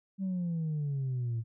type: exponential sweep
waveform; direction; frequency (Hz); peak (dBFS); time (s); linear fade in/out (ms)
sine; down; 196 to 111.5; -28; 0.18-1.44; 50
effects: tanh soft clip ceiling -28 dBFS